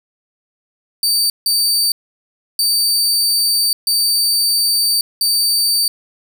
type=tone bursts at uneven times; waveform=sawtooth; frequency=4611 Hz; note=D8; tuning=33 cents flat; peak=-10 dBFS; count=5; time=1.03-1.3 / 1.46-1.92 / 2.59-3.73 / 3.87-5.01 / 5.21-5.88 s; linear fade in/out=2 ms; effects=none